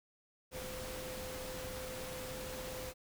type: tone in noise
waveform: sine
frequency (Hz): 513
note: C5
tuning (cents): -34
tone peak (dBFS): -45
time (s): 0.51-2.94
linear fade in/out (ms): 50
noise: pink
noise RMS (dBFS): -45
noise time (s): 0.51-2.94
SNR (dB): -3
effects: none